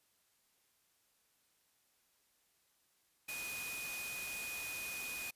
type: tone in noise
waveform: sine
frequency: 2480 Hz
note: D#7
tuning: 6 cents flat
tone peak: -42 dBFS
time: 3.28-5.31 s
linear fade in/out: 10 ms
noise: white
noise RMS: -45 dBFS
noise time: 3.28-5.31 s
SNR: 0 dB
effects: white hiss -75 dBFS RMS until 5.35 s + resampled to 32000 Hz